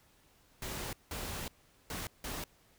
pink noise bursts at uneven times, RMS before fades -40 dBFS, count 4, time 0.62-0.93 / 1.11-1.48 / 1.9-2.07 / 2.24-2.44 s, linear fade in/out 2 ms, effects pink hiss -66 dBFS RMS until 2.78 s

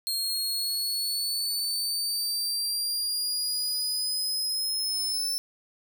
sawtooth exponential sweep, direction up, 4230 to 5300 Hz, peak -24 dBFS, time 0.07-5.38 s, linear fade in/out 0 ms, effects none

